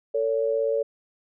sine tone pair together, 448.4 / 565 Hz, A4 / C#5, +33 / +33 cents, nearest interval major third, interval 400 cents, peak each -24 dBFS, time 0.14-0.83 s, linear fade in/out 10 ms, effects none

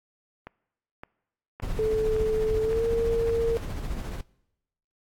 click train, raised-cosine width 0.5 ms, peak -24 dBFS, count 6, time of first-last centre 0.47-3.295 s, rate 1.77 Hz
brown noise with tremolo, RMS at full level -30 dBFS, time 1.62-4.21 s, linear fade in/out 5 ms, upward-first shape sine, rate 14 Hz, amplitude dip 40%
sine tone with pitch glide, 436.5 to 460.3 Hz, A4 to A#4, -14 to -22 cents, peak -22 dBFS, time 1.79-3.57 s, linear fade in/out 0 ms, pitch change +92 cents, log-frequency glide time 2.62-2.85 s
effects noise-tail reverb RT60 0.9 s tail -23 dB re dry + AAC 64 kbps

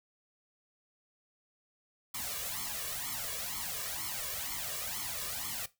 white noise with flanger, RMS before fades -38 dBFS, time 2.14-5.66 s, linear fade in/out 5 ms, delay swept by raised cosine 0.92 to 1.79 ms, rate 2.1 Hz, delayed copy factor +0.9, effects noise-tail reverb RT60 0.2 s tail -17 dB re dry

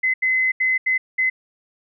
sine tone bursts at uneven times, 2041 Hz, C7, 44 cents flat, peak -16 dBFS, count 5, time 0.03-0.14 / 0.22-0.52 / 0.6-0.78 / 0.86-0.98 / 1.18-1.3 s, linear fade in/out 10 ms, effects none

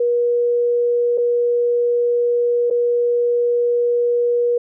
sine tone with dropouts, 480 Hz, B4, 49 cents flat, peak -14 dBFS, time 0-4.58 s, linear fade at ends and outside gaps 5 ms, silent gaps 1.176-1.18 / 2.701-2.708 s, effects none

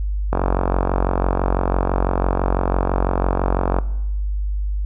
click train, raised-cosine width 1 ms, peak -4 dBFS, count 160, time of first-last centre 0.33-3.787 s, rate 46 Hz, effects noise-tail reverb RT60 1.0 s tail -18 dB re dry + added 50 Hz sine -19 dBFS peak until 4.85 s

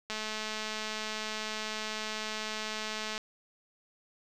click train, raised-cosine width 0.2 ms, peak -19 dBFS, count 666, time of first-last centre 0.1-3.179 s, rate 216 Hz, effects none

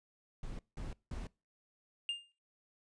brown noise bursts, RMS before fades -42 dBFS, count 3, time 0.43-1.27 s, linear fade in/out 2 ms, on 160 ms, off 180 ms
triangle tone with exponential decay, 2810 Hz, F7, 10 cents sharp, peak -29 dBFS, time 2.09-2.32 s, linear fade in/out 1 ms, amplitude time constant 48 ms
effects noise-tail reverb RT60 0.3 s tail -24 dB re dry + resampled to 22050 Hz

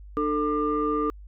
sine tone cluster, 299.8 / 445.5 / 1195 Hz, D4 / A4 / D6, +36 / +22 / +30 cents, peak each -26 dBFS, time 0.17-1.1 s, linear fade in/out 0 ms, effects tanh soft clip ceiling -15 dBFS + added 50 Hz sine -41 dBFS peak until 1.27 s

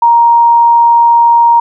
sine tone, 937 Hz, A#5, 9 cents sharp, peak -3 dBFS, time 0.02-1.6 s, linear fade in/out 5 ms, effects none

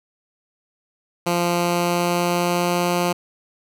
10% pulse tone with pitch glide, 173.6 to 175.92 Hz, F3 to F3, -10 to +13 cents, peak -10 dBFS, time 1.26-3.13 s, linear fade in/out 10 ms, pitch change +23 cents, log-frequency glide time 1.47-2.92 s, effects none

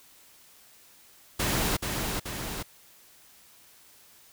pink noise with echo, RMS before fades -27 dBFS, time 1.39-1.77 s, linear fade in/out 10 ms, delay 430 ms, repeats 2, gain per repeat -4 dB, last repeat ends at 2.63 s, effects white hiss -56 dBFS RMS until 4.32 s

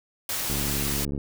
white noise, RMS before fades -29 dBFS, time 0.29-1.05 s, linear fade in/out 2 ms
click train, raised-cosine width 3 ms, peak -19 dBFS, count 49, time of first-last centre 0.5-1.178 s, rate 70.8 Hz
effects none

